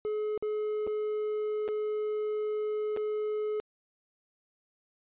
triangle tone with dropouts, 425.3 Hz, G#4, 41 cents sharp, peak -27 dBFS, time 0.05-3.6 s, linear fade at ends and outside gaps 0 ms, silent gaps 0.377-0.425 / 0.867-0.874 / 1.679-1.687 / 2.964-2.972 s, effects resampled to 8000 Hz

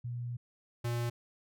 sine / square tone pair in turn, 120.8 / 119 Hz, B2 / A#2, -38 / +36 cents, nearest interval unison, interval 26 cents, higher first, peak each -35 / -32 dBFS, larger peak second, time 0.04-0.37 / 0.84-1.1 s, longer first, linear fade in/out 10 ms, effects none

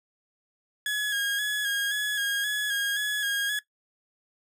30% pulse tone with vibrato, 1661.2 Hz, G#6, in tune, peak -23 dBFS, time 0.86-3.59 s, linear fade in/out 2 ms, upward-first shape square, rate 1.9 Hz, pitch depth 32 cents each way, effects noise-tail reverb RT60 0.1 s tail -17 dB re dry

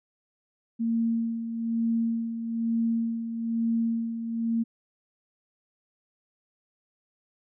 sine tone with tremolo, 229.2 Hz, A#3, 29 cents flat, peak -22 dBFS, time 0.79-4.64 s, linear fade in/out 20 ms, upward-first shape sine, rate 1.1 Hz, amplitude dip 60%, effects none

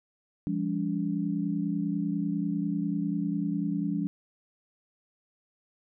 sine tone cluster, 172.1 / 202.2 / 286.4 Hz, F3 / G#3 / D4, -25 / -46 / -43 cents, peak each -31 dBFS, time 0.47-4.07 s, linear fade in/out 0 ms, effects none

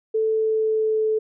sine tone with pitch glide, 440 to 435.4 Hz, A4 to A4, 0 to -18 cents, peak -18 dBFS, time 0.14-1.19 s, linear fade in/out 10 ms, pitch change -18 cents, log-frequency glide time 0.3-1.05 s, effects none

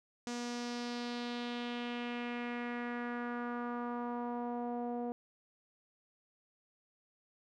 sawtooth tone with low-pass filter sweep, 240.8 Hz, B3, 44 cents flat, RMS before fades -39 dBFS, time 0.27-5.12 s, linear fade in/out 0 ms, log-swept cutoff 6600 to 640 Hz, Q 2.4, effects none

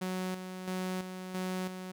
sawtooth tone with tremolo, 185 Hz, F#3, in tune, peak -29 dBFS, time 0.01-1.92 s, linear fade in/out 10 ms, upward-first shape square, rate 1.5 Hz, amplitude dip 55%, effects none

